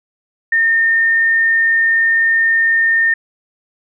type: tone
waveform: sine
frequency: 1821 Hz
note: A#6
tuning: 41 cents flat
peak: -10 dBFS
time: 0.52-3.14 s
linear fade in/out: 5 ms
effects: none